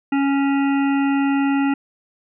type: harmonic tone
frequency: 277.2 Hz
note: C#4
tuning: in tune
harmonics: 1 / 3 / 5 / 7 / 9 / 10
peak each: -16 / -26 / -30 / -33 / -35 / -36 dBFS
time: 0.12-1.74 s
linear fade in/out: 5 ms
effects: none